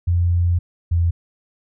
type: tone pair in turn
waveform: sine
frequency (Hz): 87 / 85.11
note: F2 / F2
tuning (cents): -6 / -44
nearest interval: unison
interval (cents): 38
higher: first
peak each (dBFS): -14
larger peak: neither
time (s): 0.07-0.59 / 0.91-1.11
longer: first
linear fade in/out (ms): 10
effects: none